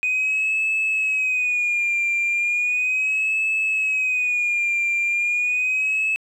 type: tone with vibrato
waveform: sine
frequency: 2489 Hz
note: D#7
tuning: in tune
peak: -17 dBFS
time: 0.03-6.16 s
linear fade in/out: 0 ms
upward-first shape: sine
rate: 0.36 Hz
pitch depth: 78 cents each way
effects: tanh soft clip ceiling -16 dBFS + 9-bit